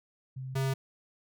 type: tone pair in turn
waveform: sine / square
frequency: 130.8 / 134.17 Hz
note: C3 / C3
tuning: 0 / +44 cents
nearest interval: unison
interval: 44 cents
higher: second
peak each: -36 / -28 dBFS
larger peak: second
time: 0.36-0.55 / 0.55-0.74 s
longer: neither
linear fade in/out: 10 ms
effects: none